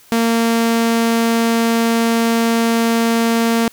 sawtooth tone, 229.8 Hz, A#3, 25 cents flat, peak -9 dBFS, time 0.12-3.68 s, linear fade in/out 0 ms, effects white hiss -47 dBFS RMS until 3.72 s

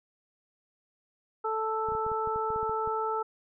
harmonic tone, 440 Hz, A4, in tune, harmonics 1 / 2 / 3, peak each -32 / -32 / -32 dBFS, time 1.44-3.23 s, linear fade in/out 10 ms
clicks, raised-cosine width 5 ms, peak -32 dBFS, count 12, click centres 1.887 / 1.921 / 1.951 / 2.065 / 2.117 / 2.274 / 2.36 / 2.504 / 2.561 / 2.63 / 2.695 / 2.875 s
effects none

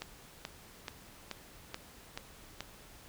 click train, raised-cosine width 0.2 ms, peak -21 dBFS, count 7, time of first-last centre 0.02-2.606 s, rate 2.32 Hz, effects pink hiss -55 dBFS RMS until 3.08 s

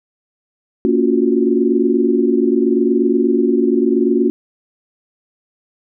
sine chord, Gb major seventh, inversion first, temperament equal with one note detuned, 233.1 / 281.5 / 349.2 / 370 Hz, Bb3 / Db4 / F4 / Gb4, 0 / +27 / 0 / 0 cents, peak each -17 dBFS, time 0.85-4.3 s, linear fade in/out 0 ms, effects none

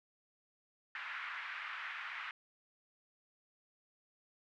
white band-pass noise, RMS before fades -44 dBFS, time 0.95-2.31 s, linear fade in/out 2 ms, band 1200 to 2200 Hz, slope 24 dB/octave, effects none

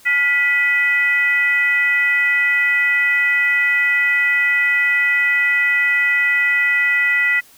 sine tone with frequency modulation, 1971 Hz, B6, 4 cents flat, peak -13 dBFS, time 0.05-7.41 s, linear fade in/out 20 ms, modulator 552 Hz, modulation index 0.61, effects white hiss -48 dBFS RMS until 7.57 s

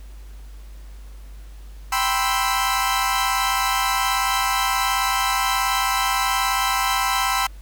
sawtooth chord, C major seventh, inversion second, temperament equal, 784 / 987.8 / 1046.5 / 1318.5 Hz, G5 / B5 / C6 / E6, 0 / 0 / 0 / 0 cents, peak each -21 dBFS, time 1.92-7.47 s, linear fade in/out 5 ms, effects added 50 Hz sine -36 dBFS peak until 7.61 s + pink hiss -53 dBFS RMS until 7.61 s

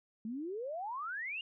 sine exponential sweep, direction up, 210.7 to 2885 Hz, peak -37 dBFS, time 0.25-1.41 s, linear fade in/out 2 ms, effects none

